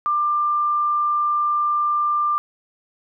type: tone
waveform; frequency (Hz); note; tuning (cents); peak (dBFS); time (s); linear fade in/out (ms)
sine; 1190; D6; +22; -17; 0.06-2.38; 0
effects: none